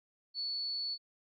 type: tone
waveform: sine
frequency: 4435 Hz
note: C#8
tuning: in tune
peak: -34 dBFS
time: 0.34-0.98 s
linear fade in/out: 50 ms
effects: AAC 32 kbps